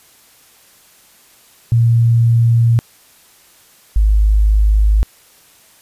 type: tone pair in turn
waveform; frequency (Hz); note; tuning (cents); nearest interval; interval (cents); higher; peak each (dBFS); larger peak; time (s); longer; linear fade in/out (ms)
sine; 116.54 / 52.23; A#2 / G#1; 0 / +11; octave + major second; 1389; first; -8; neither; 1.72-2.79 / 3.96-5.03; neither; 0
effects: white hiss -48 dBFS RMS until 5.81 s + resampled to 32000 Hz